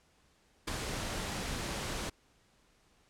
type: noise with ADSR envelope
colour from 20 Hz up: pink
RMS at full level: -32 dBFS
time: 0.67-2.1 s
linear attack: 11 ms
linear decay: 8 ms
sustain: -5 dB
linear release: 12 ms
effects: pink hiss -68 dBFS RMS until 3.09 s + low-pass 9000 Hz 12 dB/octave